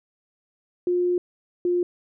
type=tone pair in turn; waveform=sine; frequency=355.8 / 353.5 Hz; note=F4 / F4; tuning=+32 / +21 cents; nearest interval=unison; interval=11 cents; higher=first; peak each=-19 dBFS; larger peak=neither; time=0.87-1.18 / 1.65-1.83 s; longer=first; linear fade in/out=2 ms; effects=none